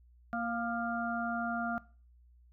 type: harmonic tone with a mistuned harmonic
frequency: 233.1 Hz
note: A#3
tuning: in tune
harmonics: 1 / 3 / 5 / 6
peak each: -36 / -36 / -43 / -38 dBFS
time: 0.33-1.78 s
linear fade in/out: 0 ms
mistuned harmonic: 5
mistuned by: +46 cents
effects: noise-tail reverb RT60 0.4 s tail -20 dB re dry + added 60 Hz sine -58 dBFS peak until 2.52 s